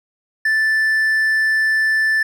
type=tone; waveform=triangle; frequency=1760 Hz; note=A6; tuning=in tune; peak=-12 dBFS; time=0.45-2.23 s; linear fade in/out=5 ms; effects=none